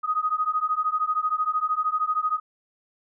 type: beating tone pair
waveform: sine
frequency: 1244.5 / 1257.5 Hz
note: D#6 / D#6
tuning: 0 / +18 cents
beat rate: 13 Hz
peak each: -25 dBFS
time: 0.03-2.4 s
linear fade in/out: 20 ms
effects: none